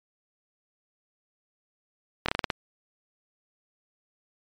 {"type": "slowing click train", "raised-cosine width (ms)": 0.3, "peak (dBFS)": -8, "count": 7, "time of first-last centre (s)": [2.26, 2.502], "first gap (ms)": 25, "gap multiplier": 1.19, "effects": ["MP3 96 kbps"]}